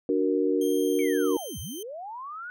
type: chord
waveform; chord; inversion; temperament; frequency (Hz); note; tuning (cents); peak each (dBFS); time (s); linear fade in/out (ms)
sine; D augmented; none; equal; 293.7 / 370 / 466.2; D4 / F#4 / A#4; 0 / 0 / 0; -26; 0.09-1.37; 2
type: tone with pitch glide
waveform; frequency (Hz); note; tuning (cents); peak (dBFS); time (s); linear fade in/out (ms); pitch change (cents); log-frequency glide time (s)
10% pulse; 3184 to 3113; G7 to G7; +26 to -13; -31; 0.61-1.83; 5; -39; 0.79-1.67
type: linear two-way sweep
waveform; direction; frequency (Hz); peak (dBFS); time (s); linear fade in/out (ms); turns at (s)
sine; down then up; 2321 to 55 to 1495; -35; 0.99-2.5; 0; 1.59
effects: none